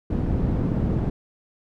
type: low-pass noise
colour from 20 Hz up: white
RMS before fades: -23 dBFS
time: 0.1-1.1 s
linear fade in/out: 5 ms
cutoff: 200 Hz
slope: 12 dB/octave
effects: none